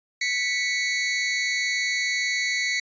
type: tone pair together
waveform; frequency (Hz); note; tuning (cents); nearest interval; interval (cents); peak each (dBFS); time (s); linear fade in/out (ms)
sawtooth; 1975.1 / 2217; B6 / C#7; 0 / 0; major second; 200; -22; 0.21-2.8; 5
effects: resampled to 16000 Hz